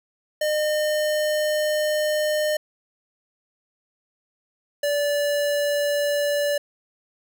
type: tone pair in turn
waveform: square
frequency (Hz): 608 / 580.1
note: D#5 / D5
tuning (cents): -40 / -21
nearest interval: minor second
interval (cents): 81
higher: first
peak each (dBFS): -21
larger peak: neither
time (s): 0.41-2.57 / 4.83-6.58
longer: first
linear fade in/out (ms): 5
effects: none